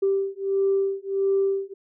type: beating tone pair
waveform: sine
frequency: 390.5 / 392 Hz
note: G4 / G4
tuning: -7 / 0 cents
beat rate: 1.5 Hz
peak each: -23 dBFS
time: 0.02-1.74 s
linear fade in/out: 10 ms
effects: tanh soft clip ceiling -13 dBFS